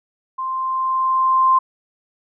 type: tone with level ramp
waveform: sine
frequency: 1046.5 Hz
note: C6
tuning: in tune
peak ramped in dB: -22 to -10 dBFS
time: 0.38-1.59 s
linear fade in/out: 10 ms
effects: none